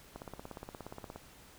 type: click train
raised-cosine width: 1 ms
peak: -29 dBFS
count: 18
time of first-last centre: 0.16-1.16 s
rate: 17 Hz
effects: pink hiss -57 dBFS RMS until 1.58 s